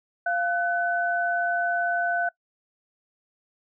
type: tone pair together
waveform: sine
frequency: 695.9 / 1503 Hz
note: F5 / F#6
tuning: -6 / +27 cents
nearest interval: octave + minor second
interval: 1333 cents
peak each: -25 dBFS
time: 0.26-2.29 s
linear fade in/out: 5 ms
effects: noise-tail reverb RT60 0.1 s tail -22 dB re dry